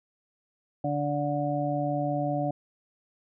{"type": "harmonic tone", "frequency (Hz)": 145.4, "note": "D3", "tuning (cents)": -17, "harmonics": [1, 2, 4, 5], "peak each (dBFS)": [-31, -31, -31, -31], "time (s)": [0.84, 2.51], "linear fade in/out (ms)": 5, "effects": []}